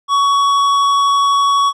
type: tone with tanh clipping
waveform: sine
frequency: 1122 Hz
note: C#6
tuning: 21 cents sharp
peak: -12 dBFS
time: 0.08-1.73 s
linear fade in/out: 50 ms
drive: 12 dB
effects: none